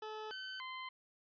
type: tone with pitch steps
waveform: 20% pulse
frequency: 432.2 / 1527 / 1034 Hz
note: A4 / G6 / C6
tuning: -31 / -46 / -21 cents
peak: -38 dBFS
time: 0.02-0.89 s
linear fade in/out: 5 ms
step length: 290 ms
effects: resampled to 11025 Hz